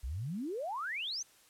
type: exponential sweep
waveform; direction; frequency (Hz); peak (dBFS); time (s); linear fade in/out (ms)
sine; up; 55 to 6460; -35; 0.03-1.23; 10
effects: white hiss -63 dBFS RMS until 1.49 s + low-pass 12000 Hz 12 dB/octave